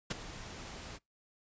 pink noise with ADSR envelope, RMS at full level -32 dBFS, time 0.1-0.99 s, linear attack 11 ms, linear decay 18 ms, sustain -14 dB, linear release 34 ms, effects noise-tail reverb RT60 0.2 s tail -26 dB re dry + resampled to 16000 Hz

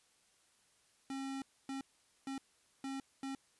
square tone bursts at uneven times, 270 Hz, C#4, 45 cents flat, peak -40 dBFS, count 5, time 1.1-1.42 / 1.69-1.81 / 2.27-2.38 / 2.84-3 / 3.23-3.35 s, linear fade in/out 2 ms, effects white hiss -71 dBFS RMS until 3.59 s + resampled to 24000 Hz

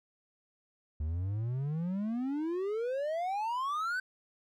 triangle exponential sweep, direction up, 73.42 to 1549 Hz, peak -29 dBFS, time 1-4 s, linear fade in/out 5 ms, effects none

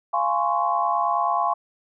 sine chord, Db major seventh, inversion first, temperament just, 693 / 831.5 / 1039.4 / 1108.7 Hz, F5 / Ab5 / C6 / Db6, -14 / +2 / -12 / 0 cents, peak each -25 dBFS, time 0.13-1.54 s, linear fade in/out 10 ms, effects none

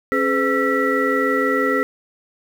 sine tone cluster, 272.2 / 420.8 / 507 / 1338 / 1945 Hz, C#4 / G#4 / B4 / E6 / B6, -31 / +23 / +45 / +25 / -27 cents, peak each -22 dBFS, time 0.12-1.83 s, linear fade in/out 0 ms, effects tanh soft clip ceiling -5 dBFS + 7-bit

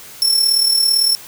sawtooth tone with amplitude modulation, 5400 Hz, E8, 41 cents sharp, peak -7 dBFS, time 0.22-1.15 s, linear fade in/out 0 ms, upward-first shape sine, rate 37.8 Hz, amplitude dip 55%, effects white hiss -37 dBFS RMS until 1.27 s

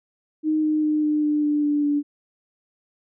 sine tone with pitch steps, 310 / 307.1 / 304.3 / 301.5 / 298.7 / 296 / 293.3 / 290.6 Hz, D#4 / D#4 / D#4 / D4 / D4 / D4 / D4 / D4, -6 / -23 / -38 / +46 / +29 / +14 / -2 / -18 cents, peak -18 dBFS, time 0.43-2.03 s, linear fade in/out 50 ms, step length 200 ms, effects none

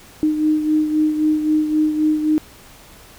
sine beating tone pair, 306.9 / 310.7 Hz, D#4 / D#4, -24 / -2 cents, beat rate 3.8 Hz, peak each -15 / -23 dBFS, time 0.23-2.38 s, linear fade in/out 0 ms, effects pink hiss -44 dBFS RMS until 3.18 s

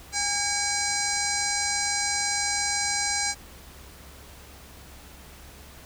harmonic tone with a mistuned harmonic, 814 Hz, G#5, 35 cents flat, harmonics 1 / 2 / 3 / 5 / 6 / 7 / 8 / 9 / 10, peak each -33 / -33 / -33 / -33 / -33 / -33 / -33 / -33 / -33 dBFS, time 0.12-3.35 s, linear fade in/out 50 ms, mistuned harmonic 3, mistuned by -120 cents, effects added 68 Hz sine -49 dBFS peak until 5.85 s + pink hiss -48 dBFS RMS until 5.85 s

